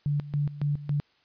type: tone with tremolo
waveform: sine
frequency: 145.4 Hz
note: D3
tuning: 17 cents flat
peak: -23 dBFS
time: 0.06-1 s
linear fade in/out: 0 ms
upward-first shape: square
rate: 3.6 Hz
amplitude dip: 80%
effects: white hiss -65 dBFS RMS until 1.24 s + resampled to 11025 Hz